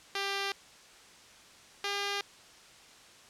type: tone pair in turn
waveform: 5% pulse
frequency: 396 / 402.5 Hz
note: G4 / G4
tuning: +18 / +46 cents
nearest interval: unison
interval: 28 cents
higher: second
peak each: -20 dBFS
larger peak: neither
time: 0.15-0.52 / 1.84-2.21 s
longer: neither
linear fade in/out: 2 ms
effects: white hiss -55 dBFS RMS until 3.29 s + low-pass 7000 Hz 12 dB/octave